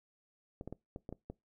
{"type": "clicks", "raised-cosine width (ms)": 2, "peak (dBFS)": -29, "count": 7, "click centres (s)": [0.611, 0.676, 0.726, 0.961, 1.091, 1.126, 1.3], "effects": ["noise-tail reverb RT60 0.2 s tail -22 dB re dry"]}